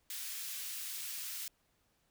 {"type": "high-pass noise", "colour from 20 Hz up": "white", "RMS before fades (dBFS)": -42, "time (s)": [0.1, 1.48], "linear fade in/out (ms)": 2, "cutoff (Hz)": 2100, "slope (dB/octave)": 12, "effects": ["pink hiss -75 dBFS RMS until 2.1 s"]}